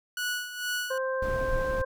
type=tone with tremolo; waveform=sawtooth; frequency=1471 Hz; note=F#6; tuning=11 cents flat; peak=-24 dBFS; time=0.17-0.98 s; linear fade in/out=2 ms; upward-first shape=sine; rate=2.2 Hz; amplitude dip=70%
type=harmonic tone; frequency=524 Hz; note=C5; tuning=2 cents sharp; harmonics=1 / 2 / 3; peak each=-28 / -35 / -35 dBFS; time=0.9-1.85 s; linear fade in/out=10 ms
type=noise; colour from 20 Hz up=brown; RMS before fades=-32 dBFS; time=1.22-1.82 s; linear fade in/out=5 ms
effects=none